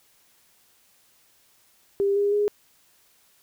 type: tone with pitch steps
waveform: sine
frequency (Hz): 398.4 / 405.8 / 413.4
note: G4 / G#4 / G#4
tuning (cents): +28 / -40 / -8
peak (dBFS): -19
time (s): 2-2.48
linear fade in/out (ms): 0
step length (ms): 160
effects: white hiss -61 dBFS RMS until 3.42 s